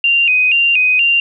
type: tone with vibrato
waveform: sine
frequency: 2637 Hz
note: E7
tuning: in tune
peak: -9 dBFS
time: 0.04-1.2 s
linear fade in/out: 2 ms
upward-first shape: square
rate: 2.1 Hz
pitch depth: 90 cents each way
effects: none